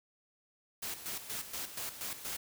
white noise with tremolo, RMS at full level -39 dBFS, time 0.82-2.37 s, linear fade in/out 10 ms, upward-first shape square, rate 4.2 Hz, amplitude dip 65%, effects none

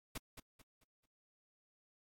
pink noise with echo, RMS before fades -43 dBFS, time 0.15-0.18 s, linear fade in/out 5 ms, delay 220 ms, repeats 4, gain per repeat -9 dB, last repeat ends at 1.06 s, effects AAC 64 kbps

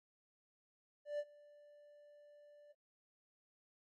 triangle tone with ADSR envelope, 587.3 Hz, D5, in tune, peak -34 dBFS, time 1.05-2.73 s, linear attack 140 ms, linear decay 50 ms, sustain -24 dB, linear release 15 ms, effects AAC 32 kbps

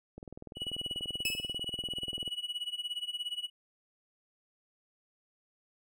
click train, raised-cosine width 2 ms, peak -31 dBFS, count 44, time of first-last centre 0.18-2.278 s, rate 20.5 Hz
triangle tone with tremolo, 2932 Hz, F#7, 16 cents flat, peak -30 dBFS, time 0.55-3.5 s, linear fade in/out 50 ms, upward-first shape sine, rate 17 Hz, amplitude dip 90%
sawtooth tone with exponential decay, 2604 Hz, E7, 22 cents flat, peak -24 dBFS, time 1.25-1.56 s, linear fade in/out 2 ms, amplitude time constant 67 ms
effects none

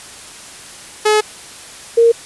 sawtooth / sine tone pair in turn, 426.2 / 464 Hz, G#4 / A#4, +45 / -8 cents, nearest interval minor second, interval 147 cents, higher second, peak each -6 dBFS, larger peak neither, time 1.05-1.21 / 1.97-2.12 s, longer first, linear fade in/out 10 ms, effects white hiss -35 dBFS RMS until 2.25 s + resampled to 24000 Hz

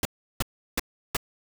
pink noise bursts, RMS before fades -25 dBFS, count 4, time 0.03-1.168 s, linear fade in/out 2 ms, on 22 ms, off 350 ms, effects none

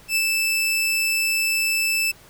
sawtooth tone with ADSR envelope, 2637 Hz, E7, in tune, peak -14 dBFS, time 0.08-2.12 s, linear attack 77 ms, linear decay 52 ms, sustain -2 dB, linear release 16 ms, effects pink hiss -49 dBFS RMS until 2.29 s

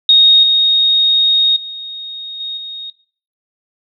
sine tone with level steps, 3729 Hz, A#7, in tune, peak -4 / -8 / -24 / -20 / -24 dBFS, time 0.09-2.9 s, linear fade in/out 2 ms, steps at 0.43 / 1.56 / 2.4 / 2.57 s, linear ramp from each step 5 ms, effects noise-tail reverb RT60 0.5 s tail -21 dB re dry

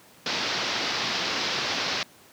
white low-pass noise, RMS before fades -28 dBFS, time 0.26-2.03 s, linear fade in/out 2 ms, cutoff 5400 Hz, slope 48 dB/octave, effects pink hiss -53 dBFS RMS until 2.32 s + high-pass 150 Hz 12 dB/octave

